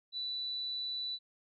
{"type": "tone", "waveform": "sine", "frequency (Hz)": 3968, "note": "B7", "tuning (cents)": 7, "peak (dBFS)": -35, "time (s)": [0.12, 1.19], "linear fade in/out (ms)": 50, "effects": []}